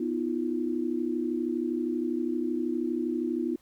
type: tone cluster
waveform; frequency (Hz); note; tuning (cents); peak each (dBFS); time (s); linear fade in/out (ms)
sine; 247.9 / 314.7 / 347.3; B3 / D#4 / F4; +7 / +20 / -10; -31; 0-3.56; 5
effects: pink hiss -64 dBFS RMS until 3.61 s